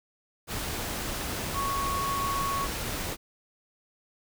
sine tone in noise, 1108.7 Hz, C#6, in tune, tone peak -28 dBFS, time 1.53-2.68 s, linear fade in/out 50 ms, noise pink, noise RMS -33 dBFS, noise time 0.47-3.17 s, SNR +2 dB, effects none

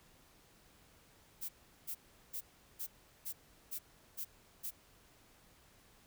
violet noise bursts, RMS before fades -41 dBFS, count 8, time 1.41-4.71 s, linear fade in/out 20 ms, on 80 ms, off 380 ms, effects pink hiss -65 dBFS RMS until 6.06 s

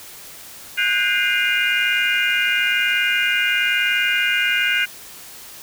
sine tone cluster, 1472 / 1593 / 2091 / 2436 / 2832 Hz, F#6 / G6 / C7 / D#7 / F7, -9 / +27 / -2 / -37 / +23 cents, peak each -22 dBFS, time 0.77-4.86 s, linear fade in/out 20 ms, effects tanh soft clip ceiling -8 dBFS + white hiss -39 dBFS RMS until 5.62 s

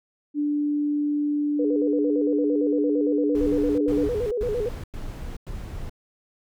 sine tone, 293.8 Hz, D4, 1 cent sharp, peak -21 dBFS, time 0.34-4.09 s, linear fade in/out 50 ms
sine tone with vibrato, 451.7 Hz, A4, 45 cents sharp, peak -23 dBFS, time 1.59-4.69 s, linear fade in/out 5 ms, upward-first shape square, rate 8.8 Hz, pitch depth 130 cents each way
brown noise bursts, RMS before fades -33 dBFS, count 5, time 3.35-5.896 s, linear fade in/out 2 ms, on 430 ms, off 99 ms
effects none

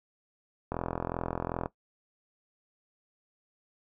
click train, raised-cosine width 1 ms, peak -17 dBFS, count 41, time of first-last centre 0.72-1.659 s, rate 42.6 Hz, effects noise-tail reverb RT60 0.1 s tail -17 dB re dry

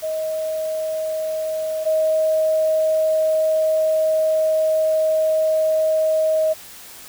sine tone pair in turn, 630 / 630 Hz, D#5 / D#5, +21 / +21 cents, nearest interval unison, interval 0 cents, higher neither, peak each -21 / -15 dBFS, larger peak second, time 0.02-1.85 / 1.85-6.54 s, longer second, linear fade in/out 20 ms, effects white hiss -40 dBFS RMS until 7.08 s

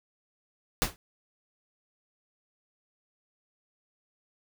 pink noise with exponential decay, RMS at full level -21 dBFS, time 0.82-0.96 s, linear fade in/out 0 ms, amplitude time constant 29 ms, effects none

